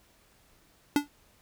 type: tone with exponential decay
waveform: square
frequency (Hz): 290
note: D4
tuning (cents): -22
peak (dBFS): -18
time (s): 0.96-1.08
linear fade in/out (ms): 1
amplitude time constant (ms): 24
effects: pink hiss -63 dBFS RMS until 1.41 s